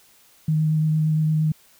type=tone with vibrato; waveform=sine; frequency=155.7 Hz; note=D#3; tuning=2 cents sharp; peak=-17 dBFS; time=0.48-1.52 s; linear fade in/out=5 ms; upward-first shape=sine; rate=8.7 Hz; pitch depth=13 cents each way; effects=white hiss -55 dBFS RMS until 1.79 s